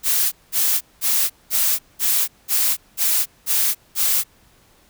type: noise bursts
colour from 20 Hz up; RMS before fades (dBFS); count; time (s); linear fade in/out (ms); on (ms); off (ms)
blue; -18; 9; 0.03-4.24; 50; 290; 200
effects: pink hiss -55 dBFS RMS until 4.89 s